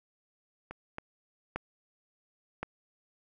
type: clicks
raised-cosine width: 0.5 ms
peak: -26 / -22 / -18 / -19 dBFS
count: 4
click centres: 0.71 / 0.984 / 1.56 / 2.63 s
effects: none